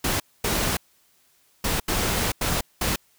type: noise bursts at uneven times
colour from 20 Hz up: pink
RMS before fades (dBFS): -24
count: 6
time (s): 0.04-0.2 / 0.44-0.77 / 1.64-1.8 / 1.88-2.32 / 2.41-2.61 / 2.81-2.96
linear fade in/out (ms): 5
effects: white hiss -62 dBFS RMS until 3.18 s